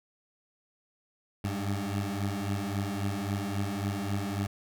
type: beating tone pair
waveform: 20% pulse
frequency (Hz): 98 / 101.7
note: G2 / G#2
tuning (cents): 0 / -36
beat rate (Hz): 3.7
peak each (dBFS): -28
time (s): 1.44-4.47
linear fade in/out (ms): 5
effects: none